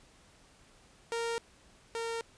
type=tone pair in turn; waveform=sawtooth; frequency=463.6 / 459.3 Hz; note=A#4 / A#4; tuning=-10 / -26 cents; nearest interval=unison; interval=16 cents; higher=first; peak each=-28 / -30 dBFS; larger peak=first; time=1.12-1.38 / 1.95-2.21 s; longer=neither; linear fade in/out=0 ms; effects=pink hiss -61 dBFS RMS until 2.37 s + resampled to 22050 Hz